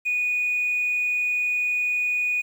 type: tone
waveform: triangle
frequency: 2468 Hz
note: D#7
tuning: 15 cents flat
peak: -18 dBFS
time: 0.05-2.42 s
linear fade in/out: 20 ms
effects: tanh soft clip ceiling -18 dBFS + 9-bit